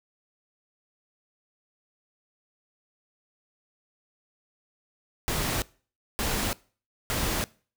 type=noise bursts; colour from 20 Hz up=pink; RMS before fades=-28 dBFS; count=3; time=5.28-7.44 s; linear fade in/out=0 ms; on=340 ms; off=570 ms; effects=noise-tail reverb RT60 0.4 s tail -22 dB re dry